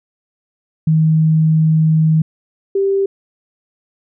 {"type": "tone pair in turn", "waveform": "sine", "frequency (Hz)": [158.2, 392.2], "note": ["D#3", "G4"], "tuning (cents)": [29, 1], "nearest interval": "octave + major third", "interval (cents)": 1572, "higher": "second", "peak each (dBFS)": [-9, -12], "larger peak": "first", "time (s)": [[0.87, 2.22], [2.75, 3.06]], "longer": "first", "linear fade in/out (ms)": 5, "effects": []}